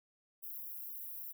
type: high-pass noise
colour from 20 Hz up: white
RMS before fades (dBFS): -45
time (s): 0.42-1.33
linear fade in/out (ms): 20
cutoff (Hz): 12000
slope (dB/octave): 48
effects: none